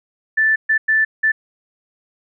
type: tone bursts at uneven times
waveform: sine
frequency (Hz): 1760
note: A6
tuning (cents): 0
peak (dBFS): -12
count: 4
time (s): 0.37-0.56 / 0.69-0.78 / 0.88-1.05 / 1.23-1.32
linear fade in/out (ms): 10
effects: none